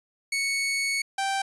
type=tone pair in turn; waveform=sawtooth; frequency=2217 / 781.9 Hz; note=C#7 / G5; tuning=0 / -5 cents; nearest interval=octave + tritone; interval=1805 cents; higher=first; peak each=-21 dBFS; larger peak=neither; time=0.32-1.02 / 1.18-1.42 s; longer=first; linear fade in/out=5 ms; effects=resampled to 24000 Hz